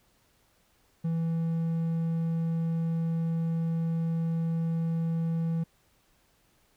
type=tone; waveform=triangle; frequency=164.81 Hz; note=E3; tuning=in tune; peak=-24 dBFS; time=1.04-5.64 s; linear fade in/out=10 ms; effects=pink hiss -67 dBFS RMS until 6.76 s